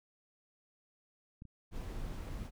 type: clicks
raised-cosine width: 5 ms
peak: -36 / -40 dBFS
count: 2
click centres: 1.421 / 1.453 s
type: noise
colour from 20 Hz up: brown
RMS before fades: -41 dBFS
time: 1.71-2.51 s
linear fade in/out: 50 ms
effects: none